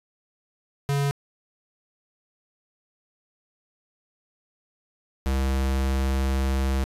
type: tone pair in turn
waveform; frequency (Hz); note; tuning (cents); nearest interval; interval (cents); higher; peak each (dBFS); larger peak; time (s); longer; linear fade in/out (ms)
square; 141.1 / 66.71; C#3 / C2; +31 / +34; octave + minor second; 1297; first; -22; neither; 0.89-1.11 / 5.26-6.84; second; 0
effects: resampled to 32000 Hz + 9-bit